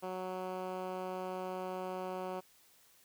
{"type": "tone with band-pass filter", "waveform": "10% pulse", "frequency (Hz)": 185, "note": "F#3", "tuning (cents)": 0, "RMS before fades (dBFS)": -40, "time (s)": [0.02, 2.41], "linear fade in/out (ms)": 20, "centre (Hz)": 540, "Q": 0.61, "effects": ["white hiss -65 dBFS RMS until 3.04 s"]}